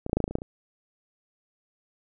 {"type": "clicks", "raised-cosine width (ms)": 2, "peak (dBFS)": [-17, -21, -8, -9, -12, -9, -20, -21, -9, -28, -23], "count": 11, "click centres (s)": [0.064, 0.096, 0.131, 0.17, 0.203, 0.241, 0.279, 0.31, 0.354, 0.386, 0.419], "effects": []}